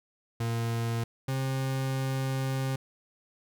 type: tone pair in turn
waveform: 40% pulse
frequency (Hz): 115.8 / 133.24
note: A#2 / C3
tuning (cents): -11 / +32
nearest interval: major second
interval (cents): 243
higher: second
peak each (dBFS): -27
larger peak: neither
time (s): 0.4-1.04 / 1.28-2.76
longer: second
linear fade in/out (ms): 5
effects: none